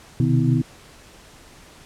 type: tone cluster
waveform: sine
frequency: 126.4 / 132.8 / 153.9 / 251 / 323.7 Hz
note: B2 / C3 / D#3 / B3 / E4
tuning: +41 / +26 / -19 / +28 / -31 cents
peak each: -19 / -26 / -21 / -22 / -26 dBFS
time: 0.2-0.62 s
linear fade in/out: 2 ms
effects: pink hiss -47 dBFS RMS until 1.85 s + low-pass 10000 Hz 12 dB/octave